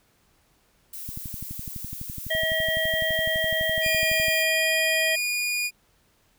violet noise, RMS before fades -37 dBFS, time 0.93-4.43 s, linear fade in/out 5 ms
click train, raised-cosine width 5 ms, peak -24 dBFS, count 39, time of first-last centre 1.09-4.283 s, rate 11.9 Hz
harmonic tone, 640 Hz, D#5, 49 cents sharp, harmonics 1 / 3 / 5, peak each -27 / -25 / -29 dBFS, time 2.3-5.16 s, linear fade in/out 10 ms
sawtooth tone with pitch glide, 2420 to 2441 Hz, D#7 to D#7, -49 to -34 cents, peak -21 dBFS, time 3.81-5.71 s, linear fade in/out 50 ms, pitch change +15 cents, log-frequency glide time 4.4-4.68 s
effects pink hiss -64 dBFS RMS until 6.38 s

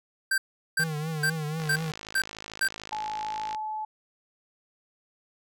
square tone bursts, 1569 Hz, G6, 1 cent sharp, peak -23 dBFS, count 6, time 0.31-2.68 s, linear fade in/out 5 ms, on 70 ms, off 390 ms
square tone with vibrato, 155.56 Hz, D#3, in tune, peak -30 dBFS, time 0.79-1.92 s, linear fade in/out 10 ms, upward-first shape triangle, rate 4.1 Hz, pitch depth 96 cents each way
click train, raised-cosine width 0.2 ms, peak -21 dBFS, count 105, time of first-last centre 1.6-3.548 s, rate 53.4 Hz
sine tone with pitch glide, 857 to 862.5 Hz, A5 to A5, -46 to -35 cents, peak -30 dBFS, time 2.92-3.85 s, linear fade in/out 5 ms, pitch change +11 cents, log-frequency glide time 3.21-3.38 s
effects none

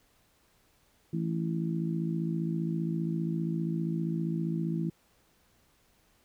harmonic tone, 55.1 Hz, A1, 3 cents sharp, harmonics 3 / 4 / 5 / 6, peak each -30 / -36 / -42 / -36 dBFS, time 1.13-4.9 s, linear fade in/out 5 ms, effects pink hiss -67 dBFS RMS until 6.24 s

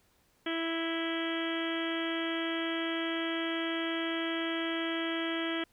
harmonic tone with a mistuned harmonic, 329.6 Hz, E4, in tune, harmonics 1 / 2 / 3 / 4 / 5 / 6 / 7 / 8 / 9 / 10, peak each -33 / -40 / -47 / -42 / -41 / -41 / -44 / -48 / -44 / -41 dBFS, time 0.46-5.64 s, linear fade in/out 5 ms, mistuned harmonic 10, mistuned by -19 cents, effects pink hiss -69 dBFS RMS until 5.72 s

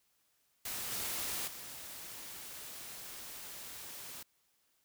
white noise with level steps, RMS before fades -40 / -38 / -47 dBFS, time 0.65-4.23 s, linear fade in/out 5 ms, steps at 0.91 / 1.47 s, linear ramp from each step 10 ms, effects white hiss -75 dBFS RMS until 4.84 s

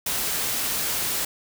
white noise, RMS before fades -26 dBFS, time 0.06-1.25 s, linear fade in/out 5 ms, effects none

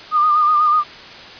sine tone with vibrato, 1216 Hz, D#6, 40 cents flat, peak -11 dBFS, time 0.11-0.84 s, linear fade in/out 50 ms, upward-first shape sine, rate 8.1 Hz, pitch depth 44 cents each way, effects white hiss -36 dBFS RMS until 1.39 s + resampled to 11025 Hz

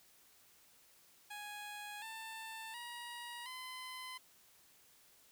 15% pulse tone with pitch steps, 830.6 / 890.2 / 954.1 / 1022.6 Hz, G#5 / A5 / A#5 / C6, 0 / +20 / +40 / -40 cents, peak -39 dBFS, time 1.3-4.18 s, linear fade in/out 10 ms, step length 720 ms, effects white hiss -66 dBFS RMS until 5.31 s

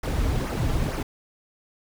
brown noise with flanger, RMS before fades -25 dBFS, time 0.03-1.03 s, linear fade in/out 5 ms, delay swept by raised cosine 0.24 to 5.54 ms, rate 2.2 Hz, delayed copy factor -0.6, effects none

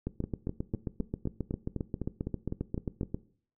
two click trains, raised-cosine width 3 ms, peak -19 / -20 dBFS, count 24 / 12, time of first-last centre 0.07-3.145 / 0.24-3.032 s, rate 7.48 / 3.94 Hz, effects noise-tail reverb RT60 0.5 s tail -18 dB re dry

